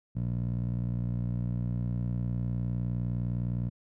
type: tone with band-pass filter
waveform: 15% pulse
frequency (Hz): 59.7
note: A#1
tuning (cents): +42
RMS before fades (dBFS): -31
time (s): 0.15-3.7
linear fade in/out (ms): 20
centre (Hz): 130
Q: 1.7
effects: none